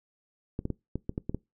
clicks, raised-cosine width 3 ms, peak -18 dBFS, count 8, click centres 0.591 / 0.654 / 0.703 / 0.956 / 1.094 / 1.179 / 1.295 / 1.346 s, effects noise-tail reverb RT60 0.2 s tail -22 dB re dry

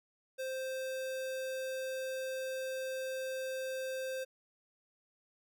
square tone, 523.3 Hz, C5, in tune, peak -37 dBFS, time 0.38-4.25 s, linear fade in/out 20 ms, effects none

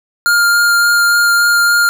square tone with vibrato, 1406 Hz, F6, 11 cents sharp, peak -9 dBFS, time 0.26-1.89 s, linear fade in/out 0 ms, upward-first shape sine, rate 3.5 Hz, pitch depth 8 cents each way, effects none

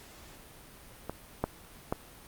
clicks, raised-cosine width 1 ms, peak -20 / -13 / -15 dBFS, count 3, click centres 1.096 / 1.44 / 1.925 s, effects pink hiss -52 dBFS RMS until 2.27 s + Opus 48 kbps

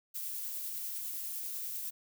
violet noise with tremolo, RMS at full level -38 dBFS, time 0.14-1.91 s, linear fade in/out 20 ms, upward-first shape triangle, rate 10 Hz, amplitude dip 25%, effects none

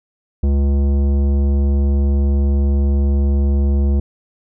sine tone with tanh clipping, 70 Hz, C#2, 18 cents sharp, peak -14 dBFS, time 0.43-4 s, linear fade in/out 5 ms, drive 14 dB, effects none

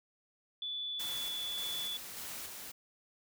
sine tone with pitch glide, 3466 to 3444 Hz, A7 to A7, -27 to -38 cents, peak -36 dBFS, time 0.62-1.97 s, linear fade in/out 2 ms, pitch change -11 cents, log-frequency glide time 0.89-1.14 s
white noise with tremolo, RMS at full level -43 dBFS, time 0.99-2.72 s, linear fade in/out 10 ms, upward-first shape square, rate 1.7 Hz, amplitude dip 30%
effects none

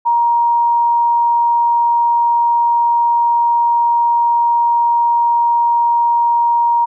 sine tone, 942 Hz, A#5, 18 cents sharp, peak -10 dBFS, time 0.05-6.86 s, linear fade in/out 20 ms, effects none

